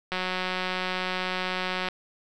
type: click train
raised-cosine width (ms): 0.3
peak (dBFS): -13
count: 326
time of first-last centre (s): 0.12-1.886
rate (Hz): 184
effects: none